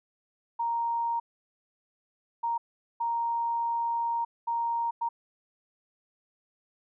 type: tone bursts at uneven times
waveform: sine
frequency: 932.3 Hz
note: A#5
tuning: in tune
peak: -26 dBFS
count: 5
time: 0.59-1.2 / 2.43-2.58 / 3-4.25 / 4.47-4.91 / 5.01-5.09 s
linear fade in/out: 10 ms
effects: none